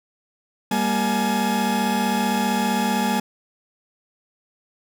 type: tone cluster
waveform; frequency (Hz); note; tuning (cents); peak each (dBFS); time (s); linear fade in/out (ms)
40% pulse; 198 / 233.4 / 846; G3 / A#3 / G#5; +18 / +2 / +32; -23; 0.71-3.2; 5
effects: none